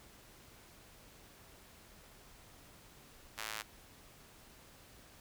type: tone with high-pass filter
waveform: square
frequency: 54.4 Hz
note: A1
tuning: 19 cents flat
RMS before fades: -43 dBFS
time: 3.37-3.63 s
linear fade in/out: 20 ms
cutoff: 1400 Hz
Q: 0.73
effects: pink hiss -59 dBFS RMS until 5.2 s